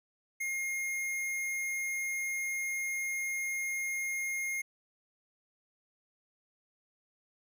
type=tone; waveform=square; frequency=2136 Hz; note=C7; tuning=35 cents sharp; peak=-33 dBFS; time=0.4-4.62 s; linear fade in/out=10 ms; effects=none